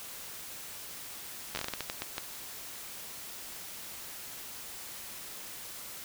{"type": "slowing click train", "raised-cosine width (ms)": 0.2, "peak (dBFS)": -16, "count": 12, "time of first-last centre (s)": [1.55, 2.181], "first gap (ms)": 10, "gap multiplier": 1.32, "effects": ["white hiss -44 dBFS RMS until 6.04 s"]}